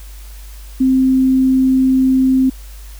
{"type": "tone", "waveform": "sine", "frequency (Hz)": 261.6, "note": "C4", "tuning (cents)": 0, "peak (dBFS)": -9, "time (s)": [0.8, 2.5], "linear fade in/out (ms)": 10, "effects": ["added 50 Hz sine -31 dBFS peak until 2.99 s", "white hiss -43 dBFS RMS until 2.99 s"]}